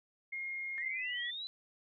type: tone with pitch glide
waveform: sine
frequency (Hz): 2138 to 1926.9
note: C7 to B6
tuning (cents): +37 to -43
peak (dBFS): -37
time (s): 0.32-1.31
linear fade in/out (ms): 10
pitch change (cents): -180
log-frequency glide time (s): 0.79-1.2
type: linear sweep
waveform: sine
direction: up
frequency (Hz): 1800 to 4039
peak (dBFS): -39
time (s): 0.78-1.47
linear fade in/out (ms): 0
effects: none